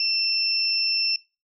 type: tone pair together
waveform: sine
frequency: 2689 / 5352 Hz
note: E7 / E8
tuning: +34 / +25 cents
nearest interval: octave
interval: 1191 cents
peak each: -28 / -21 dBFS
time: 0-1.16 s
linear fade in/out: 2 ms
effects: noise-tail reverb RT60 0.3 s tail -22 dB re dry